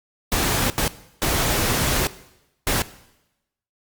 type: noise bursts at uneven times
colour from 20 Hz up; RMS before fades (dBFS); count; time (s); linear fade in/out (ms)
pink; -21; 4; 0.32-0.7 / 0.78-0.88 / 1.22-2.07 / 2.67-2.82; 0
effects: noise-tail reverb RT60 0.9 s tail -17 dB re dry + Opus 48 kbps